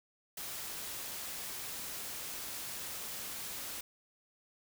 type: noise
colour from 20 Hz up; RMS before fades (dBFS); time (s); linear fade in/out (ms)
white; -42; 0.37-3.81; 5
effects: none